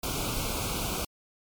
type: band-stop noise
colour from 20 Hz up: pink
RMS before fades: -31 dBFS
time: 0.03-1.05 s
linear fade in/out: 5 ms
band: 1500 to 2200 Hz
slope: 96 dB/octave
effects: MP3 96 kbps